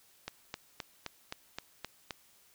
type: click train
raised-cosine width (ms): 0.2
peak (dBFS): -20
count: 8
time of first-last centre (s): 0.28-2.108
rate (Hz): 3.83
effects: white hiss -64 dBFS RMS until 2.54 s